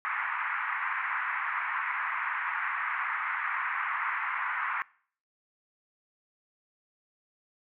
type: band-pass noise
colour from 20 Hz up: pink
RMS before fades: -32 dBFS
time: 0.05-4.82 s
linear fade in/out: 0 ms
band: 970 to 2200 Hz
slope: 48 dB/octave
effects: noise-tail reverb RT60 0.5 s tail -22 dB re dry